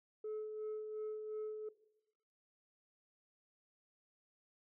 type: tone with tremolo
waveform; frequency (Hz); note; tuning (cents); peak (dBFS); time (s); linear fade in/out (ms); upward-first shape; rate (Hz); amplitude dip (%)
sine; 430; A4; -40; -37; 0.24-1.69; 5; sine; 2.8; 50
effects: noise-tail reverb RT60 0.9 s tail -18 dB re dry + tanh soft clip ceiling -38 dBFS